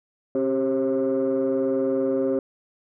sine tone cluster, 268 / 392.7 / 536 Hz, C4 / G4 / C5, +42 / +3 / +42 cents, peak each -23 dBFS, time 0.35-2.39 s, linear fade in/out 2 ms, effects tanh soft clip ceiling -16 dBFS

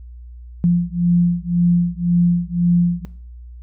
sine beating tone pair, 173.2 / 175.1 Hz, F3 / F3, -14 / +5 cents, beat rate 1.9 Hz, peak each -17 / -16 dBFS, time 0.64-3.05 s, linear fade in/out 0 ms, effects noise-tail reverb RT60 0.5 s tail -17 dB re dry + added 60 Hz sine -34 dBFS peak until 3.62 s

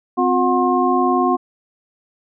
sine tone cluster, 259.4 / 357.5 / 730 / 1068 Hz, C4 / F4 / F#5 / C6, -15 / +41 / -24 / +35 cents, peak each -19 dBFS, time 0.17-1.37 s, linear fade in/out 20 ms, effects none

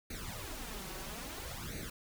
pink noise with flanger, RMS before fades -43 dBFS, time 0.1-1.9 s, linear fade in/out 5 ms, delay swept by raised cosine 0.47 to 5.37 ms, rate 0.6 Hz, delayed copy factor +0.8, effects none

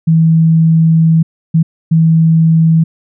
sine tone bursts at uneven times, 162.3 Hz, E3, 27 cents flat, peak -5 dBFS, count 3, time 0.07-1.23 / 1.54-1.63 / 1.91-2.84 s, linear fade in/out 10 ms, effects none

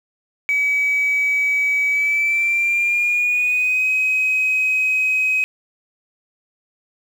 sine tone with pitch glide, 2280 to 2530 Hz, C#7 to D#7, +48 to +28 cents, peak -14 dBFS, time 0.49-5.44 s, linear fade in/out 0 ms, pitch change +180 cents, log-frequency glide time 1.9-3.89 s, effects tanh soft clip ceiling -12 dBFS + 7-bit

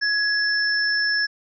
sine tone pair together, 1675 / 5318 Hz, G#6 / E8, +14 / +14 cents, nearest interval octave + minor sixth, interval 2000 cents, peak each -20 / -24 dBFS, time 0.01-1.27 s, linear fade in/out 20 ms, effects none

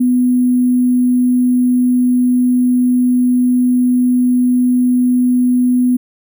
sine tone with sample-and-hold, 249.1 Hz, B3, 15 cents sharp, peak -9 dBFS, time 0-5.97 s, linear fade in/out 10 ms, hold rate 11025 Hz, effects none

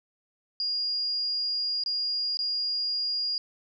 sine tone with dropouts, 4843 Hz, D#8, 48 cents flat, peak -26 dBFS, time 0.6-3.38 s, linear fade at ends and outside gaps 1 ms, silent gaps 1.837-1.861 / 2.371-2.39 s, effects none

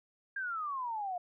sine exponential sweep, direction down, 1625 to 698.5 Hz, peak -34 dBFS, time 0.36-1.18 s, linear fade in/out 5 ms, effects none

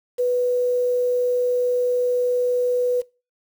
sine tone with quantisation, 493.9 Hz, B4, in tune, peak -17 dBFS, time 0.18-3.02 s, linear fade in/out 20 ms, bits 7, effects noise-tail reverb RT60 0.3 s tail -22 dB re dry

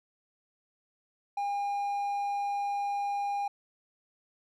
triangle tone, 808 Hz, G#5, 48 cents flat, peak -27 dBFS, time 1.37-3.48 s, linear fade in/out 5 ms, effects none

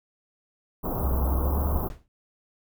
pink band-stop noise, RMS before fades -29 dBFS, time 0.83-1.89 s, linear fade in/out 20 ms, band 1200 to 13000 Hz, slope 48 dB/octave
sine tone with pitch glide, 65.9 to 72.28 Hz, C2 to D2, +13 to -27 cents, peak -23 dBFS, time 0.99-1.81 s, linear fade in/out 50 ms, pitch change +160 cents, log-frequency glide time 1.4-1.55 s
brown noise with exponential decay, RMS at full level -33 dBFS, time 1.9-2.08 s, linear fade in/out 1 ms, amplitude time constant 38 ms
effects none

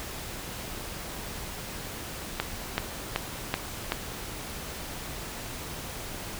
click train, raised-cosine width 0.3 ms, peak -9 dBFS, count 5, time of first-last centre 2.4-3.921 s, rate 2.63 Hz, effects pink hiss -38 dBFS RMS until 6.39 s

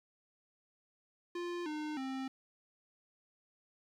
square tone with pitch steps, 349.2 / 304 / 264.6 Hz, F4 / D#4 / C4, 0 / -40 / +20 cents, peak -38 dBFS, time 1.35-2.28 s, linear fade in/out 5 ms, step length 310 ms, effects low-pass 5000 Hz 12 dB/octave + 11-bit

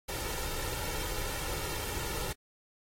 pink noise with comb filter, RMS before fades -36 dBFS, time 0.08-2.33 s, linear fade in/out 10 ms, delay 2.2 ms, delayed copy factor +0.6, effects AAC 48 kbps

